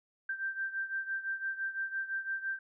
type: beating tone pair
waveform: sine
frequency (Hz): 1568 / 1573.9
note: G6 / G6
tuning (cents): 0 / +7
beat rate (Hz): 5.9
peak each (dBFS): -35 / -39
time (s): 0.29-2.59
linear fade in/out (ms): 5
effects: none